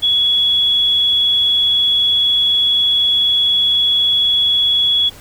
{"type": "tone", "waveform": "sine", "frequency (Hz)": 3369, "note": "G#7", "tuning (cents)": 24, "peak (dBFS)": -11, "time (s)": [0.02, 5.1], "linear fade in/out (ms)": 20, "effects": ["added 90 Hz sine -44 dBFS peak until 5.2 s", "pink hiss -40 dBFS RMS until 5.2 s"]}